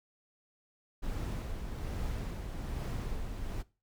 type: noise with tremolo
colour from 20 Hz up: brown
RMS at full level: -35 dBFS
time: 1.02-3.63 s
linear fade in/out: 20 ms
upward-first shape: sine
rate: 1.2 Hz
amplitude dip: 40%
effects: noise-tail reverb RT60 0.3 s tail -20 dB re dry